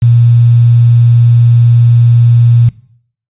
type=tone with quantisation; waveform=sine; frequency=118.5 Hz; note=A#2; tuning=29 cents sharp; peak=-3 dBFS; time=0.02-2.69 s; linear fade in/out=5 ms; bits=5; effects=noise-tail reverb RT60 0.6 s tail -19 dB re dry + resampled to 8000 Hz